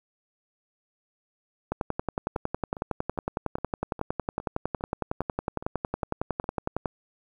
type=two click trains; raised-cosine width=1 ms; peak=-24 / -13 dBFS; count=11 / 57; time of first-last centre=2.36-6.442 / 1.72-6.858 s; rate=2.45 / 10.9 Hz; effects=9-bit